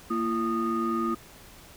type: tone cluster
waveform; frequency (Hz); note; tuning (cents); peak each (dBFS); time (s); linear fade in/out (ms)
sine; 231.2 / 339.5 / 1234; A#3 / F4 / D#6; -14 / -49 / -15; -28; 0.1-1.15; 10
effects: tanh soft clip ceiling -19 dBFS + pink hiss -50 dBFS RMS until 1.76 s